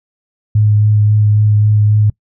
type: tone with vibrato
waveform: sine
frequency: 105.6 Hz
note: G#2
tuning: 29 cents sharp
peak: -7 dBFS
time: 0.55-2.1 s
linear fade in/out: 5 ms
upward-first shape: sine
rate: 3.7 Hz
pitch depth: 13 cents each way
effects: noise-tail reverb RT60 0.1 s tail -23 dB re dry